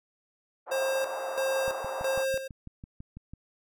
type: band-pass noise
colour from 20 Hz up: pink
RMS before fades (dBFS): -37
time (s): 0.66-2.26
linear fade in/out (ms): 50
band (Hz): 590 to 1100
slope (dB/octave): 24
type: tone with tremolo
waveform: square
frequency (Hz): 533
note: C5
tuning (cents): +32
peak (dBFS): -27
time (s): 0.71-2.48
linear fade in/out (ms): 10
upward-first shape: square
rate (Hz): 1.5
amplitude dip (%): 65
type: click train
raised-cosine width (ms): 5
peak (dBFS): -30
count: 11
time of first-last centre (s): 1.68-3.336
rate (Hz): 6.04
effects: none